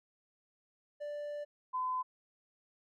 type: tone pair in turn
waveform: triangle / sine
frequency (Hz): 587.3 / 1017.2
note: D5 / C6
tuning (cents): 0 / -49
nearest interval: minor seventh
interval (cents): 951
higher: second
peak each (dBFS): -36 / -32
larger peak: second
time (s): 1-1.45 / 1.73-2.03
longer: first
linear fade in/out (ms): 20
effects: none